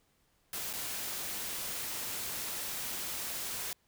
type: noise with dropouts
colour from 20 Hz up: white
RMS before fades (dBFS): -38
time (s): 0.53-3.73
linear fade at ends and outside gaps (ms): 2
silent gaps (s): 0.73-0.735
effects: pink hiss -72 dBFS RMS until 3.87 s